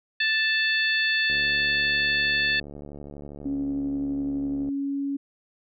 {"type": "harmonic tone", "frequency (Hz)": 880, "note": "A5", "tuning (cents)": 0, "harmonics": [2, 3, 4, 5], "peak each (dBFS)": [-23, -27, -29, -31], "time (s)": [0.2, 2.6], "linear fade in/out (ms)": 5}
{"type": "click train", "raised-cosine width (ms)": 2, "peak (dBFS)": -27, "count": 246, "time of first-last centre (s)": [1.3, 4.689], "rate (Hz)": 72.3}
{"type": "tone with pitch glide", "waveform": "sine", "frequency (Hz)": [277.2, 279], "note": ["C#4", "C#4"], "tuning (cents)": [0, 11], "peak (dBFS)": -25, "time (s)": [3.45, 5.17], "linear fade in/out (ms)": 10, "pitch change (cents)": 11, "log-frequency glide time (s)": [4.54, 4.98]}
{"effects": []}